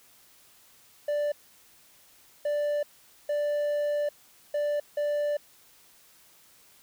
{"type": "tone bursts at uneven times", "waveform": "triangle", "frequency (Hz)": 587.3, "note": "D5", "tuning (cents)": 0, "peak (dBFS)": -23, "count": 5, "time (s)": [[1.08, 1.32], [2.45, 2.83], [3.29, 4.09], [4.54, 4.8], [4.97, 5.37]], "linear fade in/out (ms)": 5, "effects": ["white hiss -58 dBFS RMS until 6.82 s"]}